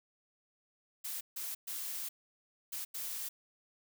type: noise bursts at uneven times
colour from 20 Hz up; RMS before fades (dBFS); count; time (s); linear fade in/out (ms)
blue; -40; 5; 1.04-1.21 / 1.36-1.55 / 1.67-2.09 / 2.72-2.85 / 2.94-3.29; 10
effects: none